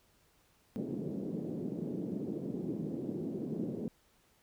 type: band-pass noise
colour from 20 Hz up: pink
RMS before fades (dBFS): -38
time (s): 0.76-3.88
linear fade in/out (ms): 0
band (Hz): 170 to 390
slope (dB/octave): 24
effects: pink hiss -69 dBFS RMS until 4.42 s